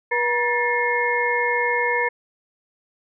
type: tone cluster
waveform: sine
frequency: 482.9 / 955 / 1768 / 2151 Hz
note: B4 / A#5 / A6 / C7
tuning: -39 / +42 / +8 / +47 cents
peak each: -24 dBFS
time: 0.11-2.09 s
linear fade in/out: 10 ms
effects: none